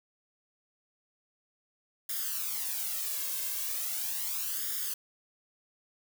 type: noise with flanger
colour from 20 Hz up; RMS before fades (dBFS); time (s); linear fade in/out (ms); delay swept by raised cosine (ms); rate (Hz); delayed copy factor
blue; -34; 2.09-4.94; 5; 0.58 to 1.88; 0.38; +0.8
effects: none